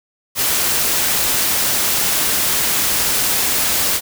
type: noise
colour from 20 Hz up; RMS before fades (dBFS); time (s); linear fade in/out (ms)
white; -17; 0.35-4.01; 50
effects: none